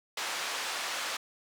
pink band-pass noise, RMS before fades -35 dBFS, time 0.17-1.17 s, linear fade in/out 5 ms, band 880 to 7000 Hz, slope 12 dB/octave, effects none

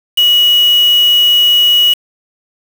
sine tone with quantisation, 2915 Hz, F#7, 26 cents flat, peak -6 dBFS, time 0.17-1.94 s, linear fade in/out 10 ms, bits 3, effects none

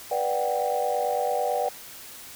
sine chord, G major seventh, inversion first, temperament just, 490 / 588 / 735 / 784 Hz, B4 / D5 / F#5 / G5, -14 / +2 / -12 / 0 cents, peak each -28 dBFS, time 0.11-1.69 s, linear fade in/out 5 ms, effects tanh soft clip ceiling -14 dBFS + white hiss -43 dBFS RMS until 2.35 s

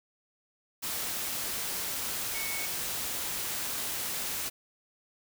sine tone in noise, 2217 Hz, C#7, in tune, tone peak -37 dBFS, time 2.34-2.67 s, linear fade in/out 20 ms, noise white, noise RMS -34 dBFS, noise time 0.82-4.5 s, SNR -6 dB, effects none

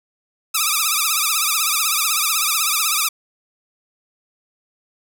5% pulse tone with vibrato, 1238 Hz, D#6, 9 cents flat, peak -5 dBFS, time 0.54-3.09 s, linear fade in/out 10 ms, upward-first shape triangle, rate 16 Hz, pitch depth 150 cents each way, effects none

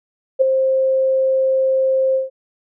sine tone with ADSR envelope, 528 Hz, C5, 16 cents sharp, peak -7 dBFS, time 0.39-2.3 s, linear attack 24 ms, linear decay 10 ms, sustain -6 dB, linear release 150 ms, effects none

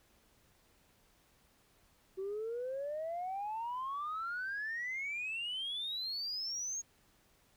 sine exponential sweep, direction up, 375.5 to 6645 Hz, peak -35 dBFS, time 2.17-6.82 s, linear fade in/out 20 ms, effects tanh soft clip ceiling -33 dBFS + pink hiss -69 dBFS RMS until 7.56 s

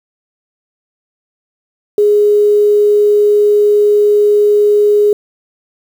sine tone with quantisation, 415.3 Hz, G#4, in tune, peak -6 dBFS, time 1.98-5.13 s, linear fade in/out 2 ms, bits 6, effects none

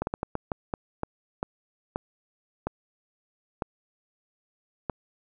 slowing click train, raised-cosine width 1 ms, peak -14 dBFS, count 13, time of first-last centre 0.02-4.897 s, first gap 51 ms, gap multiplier 1.34, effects none

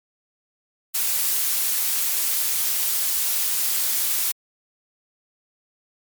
blue noise, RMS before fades -22 dBFS, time 0.94-4.32 s, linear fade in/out 10 ms, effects MP3 96 kbps

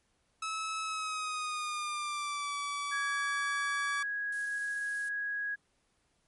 sawtooth tone with pitch glide, 1297 to 1148.8 Hz, E6 to D6, -28 to -39 cents, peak -30 dBFS, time 0.42-4.03 s, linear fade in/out 5 ms, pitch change -211 cents, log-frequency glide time 0.82-2.55 s
sine tone, 1658 Hz, G#6, 3 cents flat, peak -32 dBFS, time 2.91-5.56 s, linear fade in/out 20 ms
violet noise, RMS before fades -45 dBFS, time 4.32-5.09 s, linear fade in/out 5 ms
effects pink hiss -74 dBFS RMS until 6.27 s + MP3 48 kbps

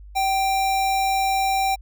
sine tone with sample-and-hold, 774 Hz, G5, 22 cents flat, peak -18 dBFS, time 0.15-1.76 s, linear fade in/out 20 ms, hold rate 3150 Hz, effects added 50 Hz sine -39 dBFS peak until 1.81 s

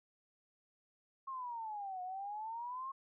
sine exponential two-way sweep, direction down then up, 1088 to 723 to 1088 Hz, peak -40 dBFS, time 1.27-2.92 s, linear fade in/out 10 ms, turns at 2.02 s, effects none

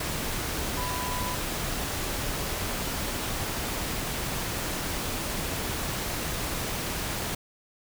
sine tone in noise, 996 Hz, B5, 14 cents sharp, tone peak -33 dBFS, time 0.77-1.35 s, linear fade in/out 5 ms, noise pink, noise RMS -31 dBFS, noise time 0-7.35 s, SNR -5 dB, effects none

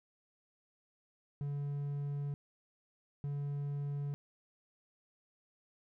triangle tone bursts at uneven times, 143 Hz, D3, 46 cents flat, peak -33 dBFS, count 2, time 1.41-2.34 / 3.24-4.14 s, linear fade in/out 0 ms, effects none

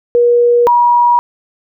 sine tone pair in turn, 479.4 / 960.7 Hz, A#4 / B5, +48 / -48 cents, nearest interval octave, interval 1204 cents, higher second, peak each -6 dBFS, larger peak neither, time 0.15-0.67 / 0.67-1.19 s, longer neither, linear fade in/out 0 ms, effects none

